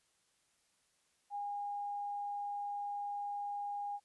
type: tone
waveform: sine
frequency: 815 Hz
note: G#5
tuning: 33 cents flat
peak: -37 dBFS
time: 1.3-4 s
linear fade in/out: 50 ms
effects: white hiss -75 dBFS RMS until 4.04 s + resampled to 24000 Hz